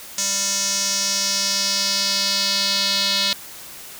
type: tone with band-pass filter sweep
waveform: square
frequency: 197.6 Hz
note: G3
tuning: 14 cents sharp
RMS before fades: -21 dBFS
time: 0.18-3.33 s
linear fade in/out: 2 ms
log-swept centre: 6400 to 4100 Hz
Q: 3.5
effects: white hiss -38 dBFS RMS until 3.99 s